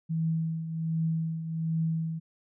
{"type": "tone with tremolo", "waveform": "sine", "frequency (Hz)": 162.1, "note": "E3", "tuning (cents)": -29, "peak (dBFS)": -24, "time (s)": [0.09, 2.2], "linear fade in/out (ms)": 20, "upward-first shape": "triangle", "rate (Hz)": 1.3, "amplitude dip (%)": 65, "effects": []}